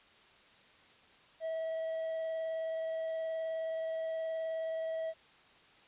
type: tone with vibrato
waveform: triangle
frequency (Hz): 647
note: E5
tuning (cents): -32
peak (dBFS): -32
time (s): 1.4-5.14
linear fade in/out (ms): 50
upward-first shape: sine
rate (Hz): 19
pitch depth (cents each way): 9
effects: white hiss -61 dBFS RMS until 5.87 s + resampled to 8000 Hz